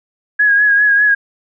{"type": "tone with vibrato", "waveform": "sine", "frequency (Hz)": 1661.2, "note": "G#6", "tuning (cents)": 0, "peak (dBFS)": -8, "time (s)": [0.39, 1.15], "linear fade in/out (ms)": 10, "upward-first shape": "triangle", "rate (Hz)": 5, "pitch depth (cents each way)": 45, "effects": []}